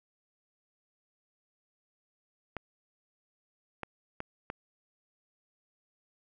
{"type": "clicks", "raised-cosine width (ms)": 0.5, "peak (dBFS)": -21, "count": 4, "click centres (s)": [2.567, 3.833, 4.204, 4.501], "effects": []}